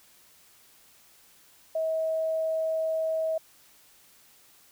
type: tone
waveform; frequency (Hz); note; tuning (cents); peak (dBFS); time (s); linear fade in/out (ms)
sine; 641; E5; -49; -25; 1.75-3.38; 5
effects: white hiss -58 dBFS RMS until 4.71 s